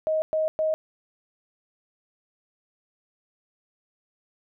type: tone bursts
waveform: sine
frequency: 628 Hz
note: D#5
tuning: 16 cents sharp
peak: -21 dBFS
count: 3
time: 0.07-0.74 s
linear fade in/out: 0 ms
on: 150 ms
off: 110 ms
effects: none